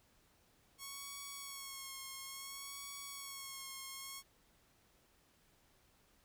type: tone with vibrato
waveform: 5% pulse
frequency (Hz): 1099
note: C#6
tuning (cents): -15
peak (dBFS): -34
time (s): 0.78-4.23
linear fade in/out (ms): 50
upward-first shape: sine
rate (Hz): 0.58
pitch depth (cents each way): 36
effects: pink hiss -71 dBFS RMS until 6.24 s